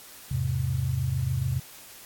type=chord; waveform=sine; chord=E augmented; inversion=none; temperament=equal with one note detuned; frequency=83.17 / 103.83 / 130.81 Hz; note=E2 / G#2 / B#2; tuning=+16 / 0 / 0 cents; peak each=-31 / -31 / -26 dBFS; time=0.31-1.6 s; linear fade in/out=5 ms; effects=white hiss -47 dBFS RMS until 2.05 s + AAC 64 kbps